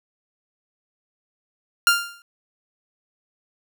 sawtooth tone with exponential decay, 1396.9 Hz, F6, in tune, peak -7 dBFS, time 1.87-2.22 s, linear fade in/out 1 ms, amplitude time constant 74 ms, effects none

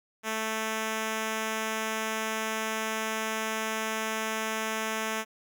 5% pulse tone, 220 Hz, A3, in tune, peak -18 dBFS, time 0.23-5.25 s, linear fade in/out 50 ms, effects none

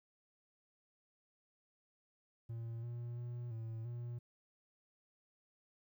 triangle tone with pitch steps, 115.3 / 119.3 / 120.6 / 112.9 / 119.8 Hz, A#2 / A#2 / B2 / A2 / A#2, -19 / +41 / -41 / +45 / +48 cents, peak -39 dBFS, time 2.49-4.19 s, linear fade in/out 10 ms, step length 340 ms, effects 13-bit

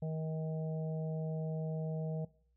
harmonic tone, 158.4 Hz, D#3, 31 cents sharp, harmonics 1 / 3 / 4 / 5, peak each -35 / -45 / -46 / -55 dBFS, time 0.02-2.25 s, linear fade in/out 5 ms, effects noise-tail reverb RT60 0.5 s tail -20 dB re dry + added 60 Hz sine -70 dBFS peak until 2.56 s

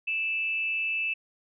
sine tone with frequency modulation, 2637 Hz, E7, in tune, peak -26 dBFS, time 0.07-1.14 s, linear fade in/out 10 ms, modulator 255 Hz, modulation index 0.28, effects none

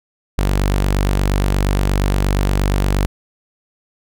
sawtooth tone, 48.51 Hz, G1, 17 cents flat, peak -10 dBFS, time 0.38-3.06 s, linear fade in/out 0 ms, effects none

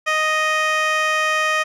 15% pulse tone with band-pass filter, 622.3 Hz, D#5, in tune, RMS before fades -19 dBFS, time 0.06-1.64 s, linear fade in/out 20 ms, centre 2000 Hz, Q 0.69, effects none

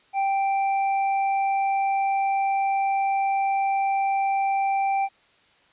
sine tone with hard clipping, 784 Hz, G5, in tune, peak -22 dBFS, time 0.13-5.09 s, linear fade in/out 50 ms, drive 6 dB, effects white hiss -59 dBFS RMS until 5.72 s + resampled to 8000 Hz

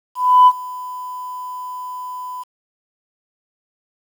sine tone with ADSR envelope, 1000 Hz, B5, 21 cents sharp, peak -3 dBFS, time 0.15-2.44 s, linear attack 320 ms, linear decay 49 ms, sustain -23 dB, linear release 22 ms, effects tanh soft clip ceiling -2 dBFS + 7-bit

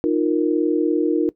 sine chord, Eb suspended second, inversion none, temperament equal with one note detuned, 309 / 349.2 / 466.2 Hz, Eb4 / F4 / Bb4, -12 / 0 / 0 cents, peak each -19 / -20 / -22 dBFS, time 0.04-1.29 s, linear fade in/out 0 ms, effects noise-tail reverb RT60 0.1 s tail -18 dB re dry

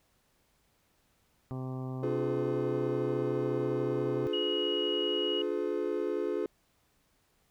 harmonic tone, 129.7 Hz, C3, 15 cents flat, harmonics 1 / 2 / 3 / 4 / 5 / 6 / 7 / 8 / 9, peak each -36 / -40 / -45 / -51 / -51 / -51 / -56 / -55 / -54 dBFS, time 1.51-4.27 s, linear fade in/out 0 ms
triangle chord, D diminished seventh, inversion none, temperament just, 293.7 / 352.4 / 422.9 / 507.5 Hz, D4 / F4 / Ab4 / Cb5, 0 / +16 / +31 / +47 cents, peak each -36 / -32 / -31 / -36 dBFS, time 2.03-6.46 s, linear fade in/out 2 ms
sine tone, 2900 Hz, F#7, 35 cents flat, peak -32 dBFS, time 4.33-5.42 s, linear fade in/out 5 ms
effects pink hiss -71 dBFS RMS until 7.5 s

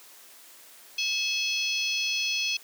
harmonic tone with a mistuned harmonic, 861 Hz, A5, 38 cents flat, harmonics 3 / 4 / 5 / 6 / 7, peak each -29 / -31 / -33 / -35 / -36 dBFS, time 0.98-2.57 s, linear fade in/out 5 ms, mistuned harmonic 4, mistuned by -56 cents, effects white hiss -51 dBFS RMS until 2.63 s + high-pass 300 Hz 12 dB/octave

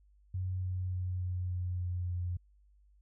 sine tone with pitch steps, 92.5 / 91.86 / 91.23 / 90.6 / 89.97 / 89.35 / 88.73 Hz, F#2 / F#2 / F#2 / F#2 / F#2 / F2 / F2, 0 / -12 / -24 / -36 / -48 / +40 / +28 cents, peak -32 dBFS, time 0.34-2.37 s, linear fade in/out 5 ms, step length 290 ms, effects added 50 Hz sine -61 dBFS peak until 3.01 s

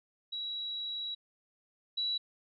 sine tone pair in turn, 3889 / 3921 Hz, B7 / B7, -27 / -13 cents, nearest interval unison, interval 14 cents, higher second, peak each -35 / -30 dBFS, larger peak second, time 0.32-1.15 / 1.97-2.18 s, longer first, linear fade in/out 10 ms, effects none

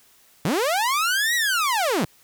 sawtooth linear two-way sweep, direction up then down, 129.6 to 1961 to 129.6 Hz, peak -16 dBFS, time 0.45-2.05 s, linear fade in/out 2 ms, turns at 1.35 s, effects white hiss -56 dBFS RMS until 2.23 s

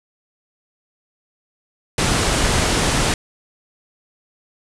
pink low-pass noise, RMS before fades -18 dBFS, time 1.98-3.14 s, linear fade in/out 2 ms, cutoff 10000 Hz, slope 48 dB/octave, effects none

